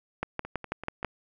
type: two click trains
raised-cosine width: 0.5 ms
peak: -23 / -14 dBFS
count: 4 / 6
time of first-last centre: 0.45-1.029 / 0.23-1.047 s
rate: 5.18 / 6.12 Hz
effects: none